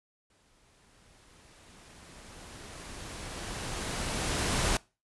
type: noise with exponential growth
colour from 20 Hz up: pink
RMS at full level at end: -27 dBFS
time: 0.3-4.77 s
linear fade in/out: 2 ms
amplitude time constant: 970 ms
effects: noise-tail reverb RT60 0.3 s tail -23 dB re dry + resampled to 24000 Hz